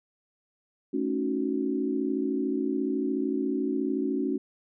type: chord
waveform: sine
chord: D# half-diminished seventh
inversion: second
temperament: equal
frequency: 220 / 277.2 / 311.1 / 370 Hz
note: A3 / C#4 / D#4 / F#4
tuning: 0 / 0 / 0 / 0 cents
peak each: -33 / -28 / -34 / -31 dBFS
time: 0.93-4.38 s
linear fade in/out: 10 ms
effects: none